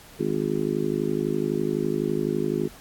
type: harmonic tone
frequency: 51.91 Hz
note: G#1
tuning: in tune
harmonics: 3 / 4 / 5 / 6 / 7 / 8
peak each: -31 / -31 / -30 / -32 / -27 / -30 dBFS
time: 0.19-2.68 s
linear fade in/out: 10 ms
effects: pink hiss -48 dBFS RMS until 2.8 s + AAC 64 kbps